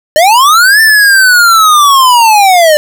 square linear two-way sweep, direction up then down, 587.3 to 1789 to 587.3 Hz, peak -3 dBFS, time 0.16-2.77 s, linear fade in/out 0 ms, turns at 0.81 s, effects 7-bit

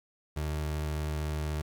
30% pulse tone, 76.1 Hz, D#2, 38 cents flat, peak -28 dBFS, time 0.36-1.62 s, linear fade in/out 10 ms, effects 9-bit

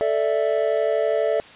triangle chord, A suspended fourth, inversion none, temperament equal, 440 / 587.3 / 659.3 Hz, A4 / D5 / E5, 0 / 0 / 0 cents, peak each -21 dBFS, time 0.01-1.4 s, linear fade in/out 0 ms, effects white hiss -44 dBFS RMS until 1.55 s + resampled to 8000 Hz

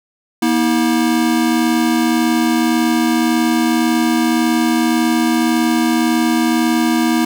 square tone pair together, 238.6 / 320.4 Hz, A#3 / E4, +41 / -49 cents, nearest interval perfect fourth, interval 510 cents, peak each -16 dBFS, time 0.42-7.25 s, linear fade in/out 5 ms, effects none

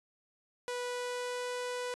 sawtooth tone with pitch glide, 491.2 to 494.3 Hz, B4 to B4, -9 to +1 cents, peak -31 dBFS, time 0.68-1.94 s, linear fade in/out 0 ms, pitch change +10 cents, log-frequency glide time 0.79-1.49 s, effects resampled to 24000 Hz

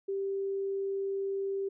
sine tone, 392 Hz, G4, in tune, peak -30 dBFS, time 0.08-1.69 s, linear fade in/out 10 ms, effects none

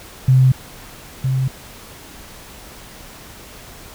sine tone pair in turn, 130 / 131.59 Hz, C3 / C3, -11 / +10 cents, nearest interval unison, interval 21 cents, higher second, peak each -8 / -15 dBFS, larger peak first, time 0.28-0.52 / 1.24-1.48 s, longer neither, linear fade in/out 5 ms, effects pink hiss -39 dBFS RMS until 3.94 s

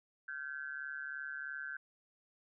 sine tone with amplitude modulation, 1543 Hz, G6, 28 cents flat, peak -36 dBFS, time 0.28-1.77 s, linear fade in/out 5 ms, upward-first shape sine, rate 143 Hz, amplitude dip 90%, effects none

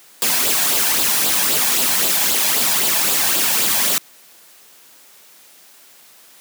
white noise with flanger, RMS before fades -17 dBFS, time 0.22-3.98 s, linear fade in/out 0 ms, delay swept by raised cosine 0.24 to 1.24 ms, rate 3.8 Hz, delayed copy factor +0.5, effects white hiss -47 dBFS RMS until 6.4 s + high-pass 200 Hz 12 dB/octave

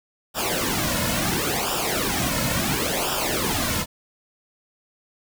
pink noise with flanger, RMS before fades -24 dBFS, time 0.34-3.86 s, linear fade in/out 50 ms, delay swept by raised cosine 0.47 to 2.57 ms, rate 0.72 Hz, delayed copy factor -0.8, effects none

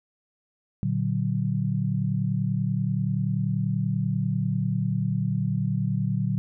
sine chord, Bb augmented, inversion none, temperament equal with one note detuned, 116.54 / 146.83 / 187.04 Hz, Bb2 / D3 / F#3, 0 / 0 / +19 cents, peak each -27 dBFS, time 0.83-6.38 s, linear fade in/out 0 ms, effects none

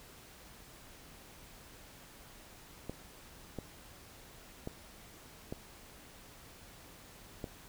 clicks, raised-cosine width 2 ms, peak -25 dBFS, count 5, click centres 2.896 / 3.587 / 4.674 / 5.525 / 7.442 s, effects pink hiss -55 dBFS RMS until 7.68 s

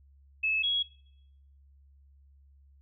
sine tone pair in turn, 2600 / 3323 Hz, E7 / G#7, -24 / 0 cents, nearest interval major third, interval 424 cents, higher second, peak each -25 dBFS, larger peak neither, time 0.43-0.63 / 0.63-0.83 s, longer neither, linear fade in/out 10 ms, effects noise-tail reverb RT60 0.8 s tail -21 dB re dry + added 69 Hz sine -56 dBFS peak until 2.81 s

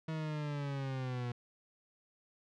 40% pulse linear sweep, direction down, 160.4 to 120 Hz, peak -35 dBFS, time 0.08-1.32 s, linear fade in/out 5 ms, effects low-pass 4000 Hz 12 dB/octave

